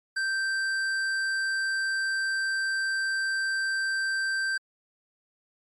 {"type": "tone with hard clipping", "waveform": "sine", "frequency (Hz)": 1565, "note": "G6", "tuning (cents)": -3, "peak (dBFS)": -27, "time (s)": [0.16, 4.58], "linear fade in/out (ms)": 10, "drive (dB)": 10, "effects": ["MP3 48 kbps"]}